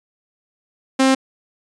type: tone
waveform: sawtooth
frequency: 265.1 Hz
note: C4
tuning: 23 cents sharp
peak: -8 dBFS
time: 0.99-1.15 s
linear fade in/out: 10 ms
effects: resampled to 22050 Hz